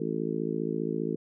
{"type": "harmonic tone", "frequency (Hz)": 55, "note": "A1", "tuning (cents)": 0, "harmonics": [3, 4, 5, 6, 7, 8], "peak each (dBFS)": [-35, -35, -35, -35, -35, -35], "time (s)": [0, 1.16], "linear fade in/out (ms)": 5, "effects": []}